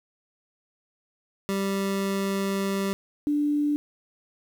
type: tone pair in turn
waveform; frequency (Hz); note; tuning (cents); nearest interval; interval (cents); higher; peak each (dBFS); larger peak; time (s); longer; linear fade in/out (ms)
25% pulse / sine; 196 / 293.7; G3 / D4; 0 / 0; perfect fifth; 700; second; -21; neither; 1.49-2.93 / 3.27-3.76; first; 0
effects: 9-bit